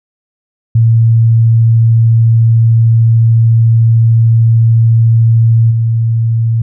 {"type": "tone with level steps", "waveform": "sine", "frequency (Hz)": 114.2, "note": "A#2", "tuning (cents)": -35, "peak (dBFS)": [-4, -8], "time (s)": [0.75, 6.62], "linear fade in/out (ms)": 5, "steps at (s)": 5.7, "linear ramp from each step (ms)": 20, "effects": []}